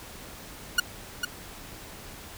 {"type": "tone with echo", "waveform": "sawtooth", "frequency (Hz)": 1445, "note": "F#6", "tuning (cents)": -41, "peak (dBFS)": -14, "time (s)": [0.78, 0.8], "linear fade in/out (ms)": 5, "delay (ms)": 450, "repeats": 1, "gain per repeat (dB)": -7, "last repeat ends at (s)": 1.25, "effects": ["pink hiss -44 dBFS RMS until 2.37 s"]}